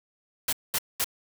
white noise bursts, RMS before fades -26 dBFS, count 3, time 0.48-1.044 s, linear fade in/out 5 ms, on 48 ms, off 210 ms, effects none

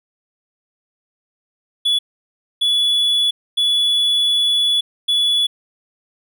triangle tone bursts at uneven times, 3418 Hz, G#7, 49 cents sharp, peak -12 dBFS, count 4, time 1.85-1.99 / 2.61-3.31 / 3.57-4.81 / 5.08-5.47 s, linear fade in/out 10 ms, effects none

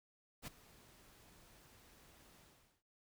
pink noise with ADSR envelope, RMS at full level -45 dBFS, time 0.42-2.83 s, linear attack 53 ms, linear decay 12 ms, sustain -19 dB, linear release 440 ms, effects none

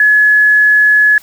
sine tone, 1700 Hz, G#6, 40 cents sharp, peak -5 dBFS, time 0-1.18 s, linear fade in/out 2 ms, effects white hiss -41 dBFS RMS until 1.22 s

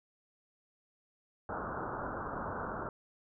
white low-pass noise, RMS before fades -39 dBFS, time 1.49-2.89 s, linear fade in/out 2 ms, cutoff 1500 Hz, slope 96 dB/octave, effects none

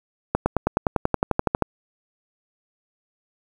accelerating click train, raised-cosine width 1 ms, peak -4 dBFS, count 15, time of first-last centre 0.35-1.623 s, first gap 110 ms, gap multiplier 0.97, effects 7-bit

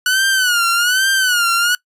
sawtooth tone with vibrato, 1470 Hz, F#6, 12 cents flat, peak -9 dBFS, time 0.06-1.75 s, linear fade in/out 2 ms, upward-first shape sine, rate 1.2 Hz, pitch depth 120 cents each way, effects noise-tail reverb RT60 0.1 s tail -22 dB re dry + resampled to 32000 Hz

